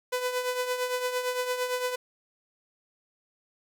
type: tone with tremolo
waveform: sawtooth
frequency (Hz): 500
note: B4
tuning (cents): +21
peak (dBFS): -21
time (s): 0.12-1.96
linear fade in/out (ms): 10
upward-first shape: triangle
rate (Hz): 8.8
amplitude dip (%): 65
effects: none